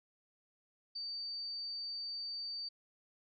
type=tone; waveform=sine; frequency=4608 Hz; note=D8; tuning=34 cents flat; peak=-39 dBFS; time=0.95-2.69 s; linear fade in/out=10 ms; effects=none